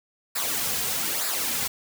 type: noise with flanger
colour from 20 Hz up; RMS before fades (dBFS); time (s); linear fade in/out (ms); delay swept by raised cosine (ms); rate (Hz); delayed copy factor
white; -27; 0.35-1.68; 10; 0.32 to 3.42; 1.1; -0.65
effects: none